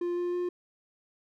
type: tone with pitch steps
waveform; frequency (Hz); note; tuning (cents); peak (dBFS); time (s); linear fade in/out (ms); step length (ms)
triangle; 349.7 / 352.3 / 355; F4 / F4 / F4; +2 / +15 / +28; -26; 0.01-0.49; 5; 160
effects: none